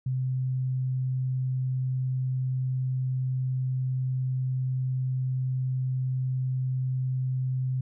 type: tone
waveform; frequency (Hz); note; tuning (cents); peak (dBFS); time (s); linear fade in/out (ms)
sine; 129.3; C3; -20; -25; 0.06-7.81; 5
effects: none